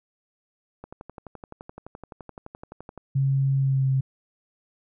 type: click train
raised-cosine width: 1 ms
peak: -25 dBFS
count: 26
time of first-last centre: 0.84-2.977 s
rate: 11.7 Hz
type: tone with pitch glide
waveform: sine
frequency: 136 to 133.2 Hz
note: C#3 to C3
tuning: -33 to +31 cents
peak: -19 dBFS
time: 3.15-4.01 s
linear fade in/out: 10 ms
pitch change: -36 cents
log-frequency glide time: 3.57-3.88 s
effects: none